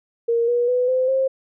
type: tone with pitch steps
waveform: sine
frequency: 466.2 / 481.5 / 497.4 / 513.7 / 530.6 Hz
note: A#4 / B4 / B4 / C5 / C5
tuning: 0 / -44 / +12 / -32 / +24 cents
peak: -16 dBFS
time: 0.28-1.28 s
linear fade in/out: 10 ms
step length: 200 ms
effects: none